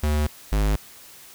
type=tone pair in turn; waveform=square; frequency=75 / 51.55 Hz; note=D2 / G#1; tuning=+37 / -12 cents; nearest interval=tritone; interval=649 cents; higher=first; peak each=-20 / -19 dBFS; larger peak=second; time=0.03-0.27 / 0.52-0.76 s; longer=neither; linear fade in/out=5 ms; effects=white hiss -46 dBFS RMS until 1.34 s